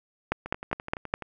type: two click trains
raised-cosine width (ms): 0.5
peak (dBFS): -9 / -21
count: 5 / 10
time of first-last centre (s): 0.32-1.14 / 0.46-1.223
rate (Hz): 4.88 / 11.8
effects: none